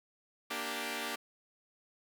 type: chord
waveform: 5% pulse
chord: G minor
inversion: first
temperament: equal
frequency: 233.1 / 293.7 / 392 Hz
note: Bb3 / D4 / G4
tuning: 0 / 0 / 0 cents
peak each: -29 dBFS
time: 0.5-1.16 s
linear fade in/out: 10 ms
effects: none